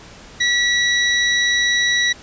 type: tone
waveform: 25% pulse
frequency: 1939 Hz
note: B6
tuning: 32 cents flat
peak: -11 dBFS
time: 0.4-2.13 s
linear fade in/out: 10 ms
effects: pink hiss -41 dBFS RMS until 2.22 s + resampled to 16000 Hz